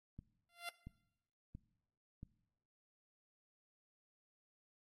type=click train; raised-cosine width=5 ms; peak=-37 dBFS; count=4; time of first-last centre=0.19-2.231 s; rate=1.47 Hz
type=tone with exponential growth; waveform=10% pulse; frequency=692 Hz; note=F5; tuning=16 cents flat; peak=-31 dBFS; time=0.49-0.69 s; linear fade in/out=1 ms; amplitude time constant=42 ms
effects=noise-tail reverb RT60 0.9 s tail -20 dB re dry + AAC 48 kbps